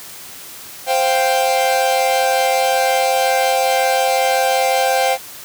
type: chord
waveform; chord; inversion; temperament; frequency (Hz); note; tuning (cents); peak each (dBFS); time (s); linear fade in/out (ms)
45% pulse; C suspended fourth; none; equal; 523.3 / 698.5 / 784; C5 / F5 / G5; 0 / 0 / 0; -18 / -20 / -17; 0.86-5.18; 50
effects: white hiss -35 dBFS RMS until 5.44 s + high-pass 60 Hz 12 dB/octave